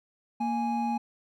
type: tone pair together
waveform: triangle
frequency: 233.1 / 831.4 Hz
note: A#3 / G#5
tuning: 0 / +2 cents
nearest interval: octave + minor seventh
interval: 2202 cents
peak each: -27 dBFS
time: 0.4-0.98 s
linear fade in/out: 10 ms
effects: none